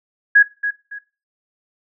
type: tone with echo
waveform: sine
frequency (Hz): 1661.2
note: G#6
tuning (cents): 0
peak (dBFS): -6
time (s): 0.35-0.43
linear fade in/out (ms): 10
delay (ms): 280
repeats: 2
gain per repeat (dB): -11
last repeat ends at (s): 0.99
effects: noise-tail reverb RT60 0.3 s tail -17 dB re dry